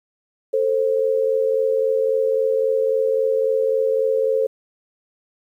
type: tone pair together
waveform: sine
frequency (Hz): 444.5 / 528.2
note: A4 / C5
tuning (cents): +18 / +16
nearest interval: minor third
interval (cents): 298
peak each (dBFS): -19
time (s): 0.53-4.47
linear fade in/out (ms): 10
effects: 9-bit